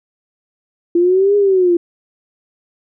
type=exponential two-way sweep; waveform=sine; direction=up then down; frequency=339.9 to 412.9 to 339.9 Hz; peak=-9 dBFS; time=0.95-1.77 s; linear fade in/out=5 ms; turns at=1.36 s; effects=none